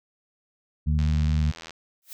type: harmonic tone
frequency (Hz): 75.4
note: D2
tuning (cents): +46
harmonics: 1 / 2 / 3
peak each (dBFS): -21 / -25 / -32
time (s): 0.86-1.52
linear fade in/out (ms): 20
type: click train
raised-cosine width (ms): 0.2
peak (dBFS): -22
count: 60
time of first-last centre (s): 0.99-1.707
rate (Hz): 82.3
type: noise with exponential growth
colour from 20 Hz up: blue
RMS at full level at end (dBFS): -35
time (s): 2.02-2.13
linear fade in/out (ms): 1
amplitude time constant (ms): 23
effects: none